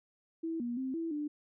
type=tone with pitch steps; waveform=sine; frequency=327.3 / 239.4 / 262.2 / 330 / 296.6 Hz; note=E4 / A#3 / C4 / E4 / D4; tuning=-12 / +46 / +4 / +2 / +17 cents; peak=-33 dBFS; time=0.43-1.28 s; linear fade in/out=10 ms; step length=170 ms; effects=none